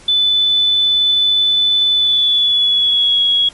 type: tone with pitch glide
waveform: sine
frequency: 3499 to 3329 Hz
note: A7 to G#7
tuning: -10 to +3 cents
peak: -10 dBFS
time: 0.08-3.49 s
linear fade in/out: 5 ms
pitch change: -87 cents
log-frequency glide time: 1.94-3.21 s
effects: pink hiss -42 dBFS RMS until 3.53 s + MP3 48 kbps